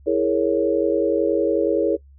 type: chord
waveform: sine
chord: A# half-diminished seventh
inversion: second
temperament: equal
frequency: 329.6 / 415.3 / 466.2 / 554.4 Hz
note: E4 / G#4 / A#4 / C#5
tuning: 0 / 0 / 0 / 0 cents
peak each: -22 dBFS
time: 0.06-1.97 s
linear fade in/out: 20 ms
effects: noise-tail reverb RT60 0.1 s tail -21 dB re dry + added 69 Hz sine -45 dBFS peak until 2.18 s